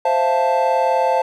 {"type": "chord", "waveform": "triangle", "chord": "F major seventh", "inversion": "second", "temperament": "equal", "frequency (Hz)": [523.3, 659.3, 698.5, 880], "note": ["C5", "E5", "F5", "A5"], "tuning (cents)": [0, 0, 0, 0], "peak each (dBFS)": [-17, -21, -20, -16], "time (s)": [0.05, 1.22], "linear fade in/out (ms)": 5, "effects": []}